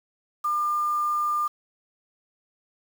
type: tone with quantisation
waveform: sine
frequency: 1201 Hz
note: D6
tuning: 38 cents sharp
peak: -22 dBFS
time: 0.44-1.48 s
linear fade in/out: 10 ms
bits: 7
effects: none